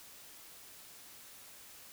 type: silence
effects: white hiss -54 dBFS RMS until 1.92 s